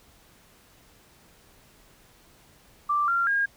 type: tone with pitch steps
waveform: sine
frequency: 1174.7 / 1380.9 / 1623.3 Hz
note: D6 / F6 / G#6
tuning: 0 / -20 / -40 cents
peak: -21 dBFS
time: 2.89-3.46 s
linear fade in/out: 10 ms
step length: 190 ms
effects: pink hiss -57 dBFS RMS until 3.56 s